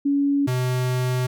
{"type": "tone pair in turn", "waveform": ["sine", "square"], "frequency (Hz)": [282.1, 126.61], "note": ["C#4", "B2"], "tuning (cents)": [30, 43], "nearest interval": "octave + major second", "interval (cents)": 1387, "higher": "first", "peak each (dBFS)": [-17, -21], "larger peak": "first", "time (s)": [[0.05, 0.47], [0.47, 1.27]], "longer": "second", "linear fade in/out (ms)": 10, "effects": []}